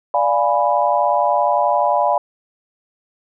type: chord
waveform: sine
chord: D diminished seventh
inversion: none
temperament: equal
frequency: 587.3 / 698.5 / 830.6 / 987.8 Hz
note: D5 / F5 / Ab5 / Cb6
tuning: 0 / 0 / 0 / 0 cents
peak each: -19 dBFS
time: 0.14-2.18 s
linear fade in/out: 2 ms
effects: none